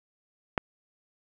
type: click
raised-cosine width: 0.5 ms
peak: -9 dBFS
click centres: 0.578 s
effects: none